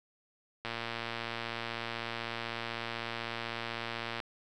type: click train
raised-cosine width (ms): 0.3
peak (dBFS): -20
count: 413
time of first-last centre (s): 0.65-4.202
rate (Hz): 116
effects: none